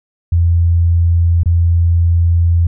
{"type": "tone with dropouts", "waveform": "sine", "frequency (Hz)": 85, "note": "F2", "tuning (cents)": -46, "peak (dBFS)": -8, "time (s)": [0.32, 2.67], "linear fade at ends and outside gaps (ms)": 5, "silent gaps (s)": [1.434, 1.458], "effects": []}